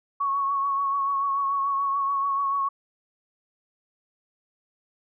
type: tone with vibrato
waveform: sine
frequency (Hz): 1108.7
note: C#6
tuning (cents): 0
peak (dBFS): -22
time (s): 0.2-2.69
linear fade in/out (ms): 10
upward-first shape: triangle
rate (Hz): 6.9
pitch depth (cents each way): 34
effects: none